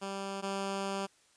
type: tone pair in turn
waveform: 10% pulse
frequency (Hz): 196 / 196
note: G3 / G3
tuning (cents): 0 / 0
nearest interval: unison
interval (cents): 0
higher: neither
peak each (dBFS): -28 / -25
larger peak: second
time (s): 0.01-0.42 / 0.42-1.07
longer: second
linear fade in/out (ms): 20
effects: white hiss -66 dBFS RMS until 1.36 s + resampled to 22050 Hz